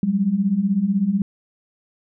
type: beating tone pair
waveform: sine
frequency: 185.5 / 201.5 Hz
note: F#3 / G3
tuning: +5 / +48 cents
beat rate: 16 Hz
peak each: -22 / -18 dBFS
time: 0.03-1.22 s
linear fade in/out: 2 ms
effects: none